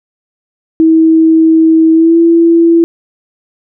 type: tone with pitch glide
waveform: sine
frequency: 322.3 to 334.6 Hz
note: E4 to E4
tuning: -39 to +26 cents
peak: -3 dBFS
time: 0.8-2.84 s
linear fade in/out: 0 ms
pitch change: +65 cents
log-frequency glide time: 1.93-2.18 s
effects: none